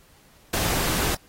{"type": "noise", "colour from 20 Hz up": "pink", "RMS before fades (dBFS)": -25, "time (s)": [0.53, 1.15], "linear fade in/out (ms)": 5, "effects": ["pink hiss -56 dBFS RMS until 1.28 s", "AAC 48 kbps"]}